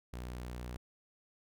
sawtooth tone, 61.1 Hz, B1, 18 cents flat, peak -37 dBFS, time 0.13-0.77 s, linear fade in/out 5 ms, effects none

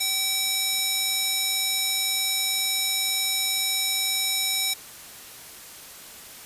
square tone with high-pass filter, 767 Hz, G5, 38 cents flat, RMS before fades -25 dBFS, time 0-4.74 s, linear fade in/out 10 ms, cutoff 3900 Hz, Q 1, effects white hiss -43 dBFS RMS until 6.45 s + resampled to 32000 Hz

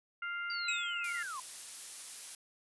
harmonic tone, 698.5 Hz, F5, in tune, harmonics 2 / 3 / 4, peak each -37 / -43 / -48 dBFS, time 0.22-1.23 s, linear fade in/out 5 ms
sine linear sweep, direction down, 4736 to 984 Hz, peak -39 dBFS, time 0.5-1.4 s, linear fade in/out 2 ms
square tone with exponential decay, 2547 Hz, D#7, 40 cents sharp, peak -31 dBFS, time 0.68-1.14 s, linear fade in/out 5 ms, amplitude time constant 100 ms
blue noise, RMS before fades -43 dBFS, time 1.04-2.35 s, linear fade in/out 2 ms
effects resampled to 24000 Hz

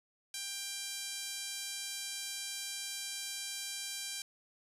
5% pulse tone with high-pass filter, 791 Hz, G5, 15 cents sharp, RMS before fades -41 dBFS, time 0.34-4.22 s, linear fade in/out 2 ms, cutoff 2300 Hz, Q 0.71, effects resampled to 32000 Hz + 10-bit

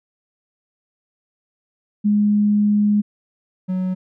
sine / triangle tone pair in turn, 207.7 / 185.04 Hz, G#3 / F#3, 0 / 0 cents, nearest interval major second, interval 200 cents, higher first, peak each -13 / -17 dBFS, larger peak first, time 2.04-3.02 / 3.68-3.95 s, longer first, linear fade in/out 20 ms, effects none

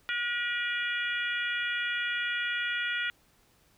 harmonic tone, 480 Hz, B4, 49 cents flat, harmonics 3 / 4 / 5 / 6 / 7, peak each -32 / -34 / -36 / -38 / -39 dBFS, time 0.09-3.1 s, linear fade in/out 0 ms, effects pink hiss -65 dBFS RMS until 3.77 s

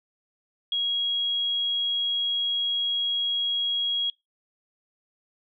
sine tone, 3300 Hz, G#7, 12 cents flat, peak -23 dBFS, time 0.72-4.1 s, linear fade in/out 2 ms, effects noise-tail reverb RT60 0.2 s tail -26 dB re dry

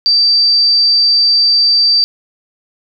sine tone, 4658 Hz, D8, 15 cents flat, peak -7 dBFS, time 0.06-2.04 s, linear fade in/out 0 ms, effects none

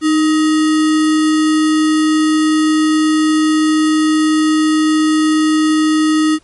sine tone with sample-and-hold, 310 Hz, D#4, 6 cents flat, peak -9 dBFS, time 0.01-6.39 s, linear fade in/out 50 ms, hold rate 1575 Hz, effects pink hiss -52 dBFS RMS until 6.43 s + MP3 48 kbps

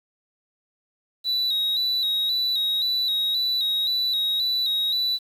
sine tone with vibrato, 3878 Hz, B7, 32 cents flat, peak -18 dBFS, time 1.24-5.19 s, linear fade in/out 50 ms, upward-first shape square, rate 1.9 Hz, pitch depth 39 cents each way, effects tanh soft clip ceiling -20 dBFS + 8-bit

